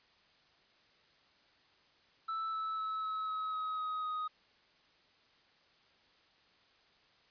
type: tone with pitch steps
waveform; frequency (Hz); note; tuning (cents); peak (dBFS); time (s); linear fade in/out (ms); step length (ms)
triangle; 1318.5 / 1308.6 / 1298.8 / 1289.1 / 1279.5 / 1269.9 / 1260.4 / 1251; E6 / E6 / E6 / E6 / D#6 / D#6 / D#6 / D#6; 0 / -13 / -26 / -39 / +48 / +35 / +22 / +9; -33; 2.28-4.28; 10; 250
effects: white hiss -67 dBFS RMS until 7.3 s + resampled to 11025 Hz